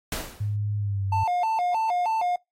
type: noise with exponential decay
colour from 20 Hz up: pink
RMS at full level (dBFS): -27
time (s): 0.12-0.56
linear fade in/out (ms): 2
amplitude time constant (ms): 94
type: tone with pitch glide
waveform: sine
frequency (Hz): 103.83 to 97.44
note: G#2 to G2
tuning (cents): 0 to -10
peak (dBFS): -24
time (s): 0.4-1.24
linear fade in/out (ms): 10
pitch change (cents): -110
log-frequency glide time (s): 0.77-1.05
type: tone with vibrato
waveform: triangle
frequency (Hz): 796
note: G5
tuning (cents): +26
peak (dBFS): -20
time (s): 1.12-2.36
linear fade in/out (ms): 5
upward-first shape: square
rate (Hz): 3.2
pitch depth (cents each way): 190
effects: noise-tail reverb RT60 0.2 s tail -26 dB re dry + AAC 48 kbps